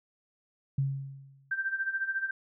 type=tone with exponential decay; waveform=sine; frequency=136.9 Hz; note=C#3; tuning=21 cents flat; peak=-23 dBFS; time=0.78-1.52 s; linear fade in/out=5 ms; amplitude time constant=160 ms
type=tone with tremolo; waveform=sine; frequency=1568 Hz; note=G6; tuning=in tune; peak=-26 dBFS; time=1.51-2.31 s; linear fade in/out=5 ms; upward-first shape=sine; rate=14 Hz; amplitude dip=75%
effects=none